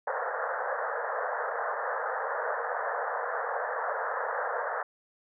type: band-pass noise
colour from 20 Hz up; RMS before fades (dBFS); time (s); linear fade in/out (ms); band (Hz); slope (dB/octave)
pink; -32; 0.07-4.83; 5; 460 to 1800; 96
effects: none